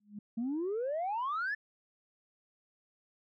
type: tone with exponential growth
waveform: sine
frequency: 207.1 Hz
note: G#3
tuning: 5 cents flat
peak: -37 dBFS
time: 0-0.19 s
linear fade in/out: 5 ms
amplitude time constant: 41 ms
type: exponential sweep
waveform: sine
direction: up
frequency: 221.2 to 1787 Hz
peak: -30 dBFS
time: 0.37-1.55 s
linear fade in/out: 10 ms
effects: tanh soft clip ceiling -29 dBFS